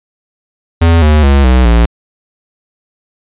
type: tone with pitch steps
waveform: square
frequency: 83.4 / 76.04 / 69.33 / 63.21 / 57.63 Hz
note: E2 / D#2 / C#2 / B1 / A#1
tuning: +21 / -39 / +1 / +41 / -19 cents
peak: -5 dBFS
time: 0.81-1.86 s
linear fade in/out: 10 ms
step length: 210 ms
effects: resampled to 8000 Hz